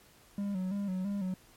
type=tone with vibrato; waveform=triangle; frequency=193.2 Hz; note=G3; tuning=25 cents flat; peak=-29 dBFS; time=0.38-1.34 s; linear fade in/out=2 ms; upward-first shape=square; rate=3 Hz; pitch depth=71 cents each way; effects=pink hiss -60 dBFS RMS until 1.56 s + MP3 64 kbps